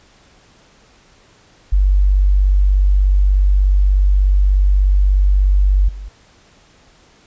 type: tone with level steps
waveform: sine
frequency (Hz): 48.32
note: G1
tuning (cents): -24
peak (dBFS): -9 / -26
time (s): 1.72-6.09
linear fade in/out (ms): 10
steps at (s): 5.88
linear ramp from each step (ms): 10
effects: pink hiss -50 dBFS RMS until 7.26 s + resampled to 16000 Hz